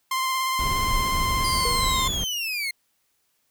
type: tone with vibrato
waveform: sawtooth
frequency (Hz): 1046.5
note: C6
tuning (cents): 0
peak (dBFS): -19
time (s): 0.11-2.08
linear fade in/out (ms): 5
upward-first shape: sine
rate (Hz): 17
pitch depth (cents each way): 17
type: noise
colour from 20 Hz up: brown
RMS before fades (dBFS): -28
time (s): 0.59-2.24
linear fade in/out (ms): 0
type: linear sweep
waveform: 30% pulse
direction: down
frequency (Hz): 4900 to 2093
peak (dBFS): -23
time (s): 1.44-2.71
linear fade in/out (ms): 5
type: tone with exponential decay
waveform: triangle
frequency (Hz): 481.2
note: B4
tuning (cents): -45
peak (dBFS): -25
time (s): 1.65-2.04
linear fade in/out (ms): 2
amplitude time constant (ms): 84
effects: white hiss -70 dBFS RMS until 3.5 s